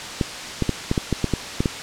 clicks, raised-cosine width 3 ms, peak -6 dBFS, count 10, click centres 0.212 / 0.623 / 0.693 / 0.914 / 0.978 / 1.127 / 1.243 / 1.337 / 1.605 / 1.658 s, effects white hiss -31 dBFS RMS until 1.82 s + low-pass 6000 Hz 12 dB/octave

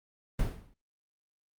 brown noise with exponential decay, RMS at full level -25 dBFS, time 0.39-0.74 s, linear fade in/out 5 ms, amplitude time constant 76 ms, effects Opus 32 kbps

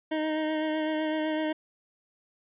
25% pulse tone with vibrato, 311.1 Hz, D#4, in tune, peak -23 dBFS, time 0.11-1.53 s, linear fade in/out 10 ms, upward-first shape sine, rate 7.9 Hz, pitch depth 19 cents each way, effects resampled to 8000 Hz

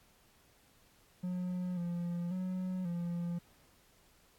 triangle tone with pitch steps, 180.6 / 173.2 / 184.6 / 172.5 Hz, F#3 / F3 / F#3 / F3, -42 / -14 / -4 / -21 cents, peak -32 dBFS, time 1.23-3.39 s, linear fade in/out 10 ms, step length 540 ms, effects pink hiss -66 dBFS RMS until 4.38 s + AAC 64 kbps

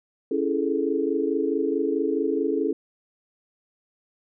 sine chord, A major seventh, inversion first, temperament equal with one note detuned, 277.2 / 331 / 415.3 / 440 Hz, C#4 / E4 / G#4 / A4, 0 / +7 / 0 / 0 cents, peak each -27 dBFS, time 0.31-2.73 s, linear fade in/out 5 ms, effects none

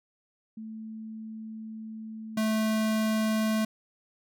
sine / square tone pair in turn, 220 / 218.2 Hz, A3 / A3, 0 / -14 cents, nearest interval unison, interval 14 cents, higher first, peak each -37 / -25 dBFS, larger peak second, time 0.57-2.37 / 2.37-3.65 s, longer first, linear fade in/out 5 ms, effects none

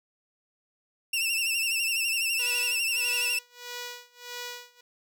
sawtooth tone with vibrato, 2700 Hz, E7, 41 cents sharp, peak -22 dBFS, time 1.13-3.39 s, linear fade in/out 5 ms, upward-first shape sine, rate 12 Hz, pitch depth 64 cents each way
5% pulse tone with tremolo, 487.3 Hz, B4, 23 cents flat, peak -23 dBFS, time 2.39-4.81 s, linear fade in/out 5 ms, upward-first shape sine, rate 1.6 Hz, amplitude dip 95%
effects none

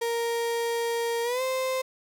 35% pulse tone with pitch glide, 466.2 to 520.3 Hz, A#4 to C5, 0 to -10 cents, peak -24 dBFS, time 0.01-1.82 s, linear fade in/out 10 ms, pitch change +190 cents, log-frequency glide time 1.23-1.42 s, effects none

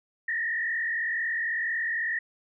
sine tone with frequency modulation, 1844 Hz, A#6, 19 cents flat, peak -26 dBFS, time 0.28-2.19 s, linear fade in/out 5 ms, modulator 42 Hz, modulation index 1.8, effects none

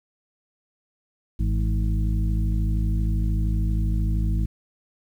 harmonic tone with a mistuned harmonic, 52.9 Hz, G#1, 33 cents sharp, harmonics 1 / 2 / 3 / 4 / 6, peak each -21 / -27 / -31 / -33 / -37 dBFS, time 1.39-4.46 s, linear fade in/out 10 ms, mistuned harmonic 3, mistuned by +46 cents, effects 9-bit

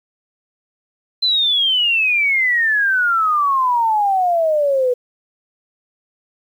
sine exponential sweep, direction down, 4102 to 486.7 Hz, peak -13 dBFS, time 1.22-4.94 s, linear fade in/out 10 ms, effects 8-bit

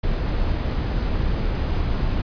brown noise, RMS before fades -22 dBFS, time 0.03-2.22 s, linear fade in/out 10 ms, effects resampled to 11025 Hz

